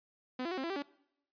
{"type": "tone with pitch steps", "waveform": "sawtooth", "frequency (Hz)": [253.8, 339.4, 371.3, 265.5, 335.2, 390, 285.1], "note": ["B3", "F4", "F#4", "C4", "E4", "G4", "C#4"], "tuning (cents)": [47, -49, 6, 25, 29, -9, 49], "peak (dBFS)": -31, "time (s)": [0.39, 0.824], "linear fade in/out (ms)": 5, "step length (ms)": 62, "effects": ["noise-tail reverb RT60 0.8 s tail -23 dB re dry", "resampled to 11025 Hz"]}